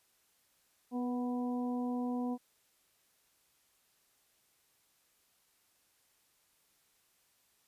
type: harmonic tone with a mistuned harmonic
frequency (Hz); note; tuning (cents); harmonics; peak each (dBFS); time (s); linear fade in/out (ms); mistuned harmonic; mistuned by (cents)
246.9; B3; 0; 1 / 2 / 3 / 4; -33 / -43 / -44 / -48; 0.91-2.38; 50; 2; -15
effects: white hiss -72 dBFS RMS until 7.67 s + resampled to 32000 Hz